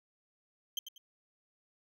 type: tone with echo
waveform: 35% pulse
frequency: 3133 Hz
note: G7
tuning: 2 cents flat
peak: -31 dBFS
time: 0.77-0.79 s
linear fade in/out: 2 ms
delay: 95 ms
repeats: 2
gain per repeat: -10 dB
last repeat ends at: 0.98 s
effects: none